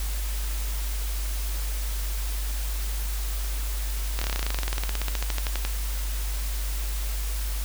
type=slowing click train; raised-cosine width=0.2 ms; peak=-11 dBFS; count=29; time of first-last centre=4.19-5.65 s; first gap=25 ms; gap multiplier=1.05; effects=added 50 Hz sine -26 dBFS peak until 7.64 s + white hiss -37 dBFS RMS until 7.64 s